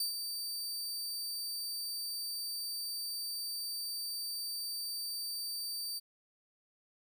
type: tone with ADSR envelope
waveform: sawtooth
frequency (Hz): 4632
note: D8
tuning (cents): -25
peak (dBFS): -28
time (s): 0-6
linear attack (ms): 4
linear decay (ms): 120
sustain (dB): -6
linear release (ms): 24
effects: none